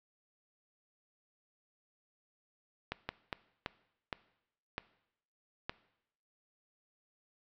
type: slowing click train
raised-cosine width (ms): 0.3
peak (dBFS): -19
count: 7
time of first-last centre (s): 2.92-5.695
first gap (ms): 170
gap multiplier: 1.4
effects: noise-tail reverb RT60 0.8 s tail -19 dB re dry + low-pass 5000 Hz 12 dB/octave